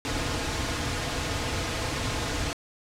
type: noise with comb filter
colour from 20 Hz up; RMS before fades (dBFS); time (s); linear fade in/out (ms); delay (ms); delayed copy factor
pink; -29; 0.05-2.53; 0; 5.2; -0.55
effects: low-pass 7000 Hz 12 dB/octave